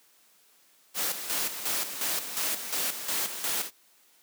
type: noise with tremolo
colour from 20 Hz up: white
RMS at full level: -29 dBFS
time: 0.94-3.71 s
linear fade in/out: 50 ms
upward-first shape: square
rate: 2.8 Hz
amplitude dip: 60%
effects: white hiss -62 dBFS RMS until 4.22 s + high-pass 200 Hz 12 dB/octave